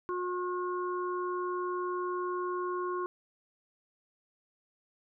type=harmonic tone; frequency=360 Hz; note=F#4; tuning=47 cents flat; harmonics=1 / 3 / 4; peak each=-33 / -35 / -45 dBFS; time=0.09-3.06 s; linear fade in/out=0 ms; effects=none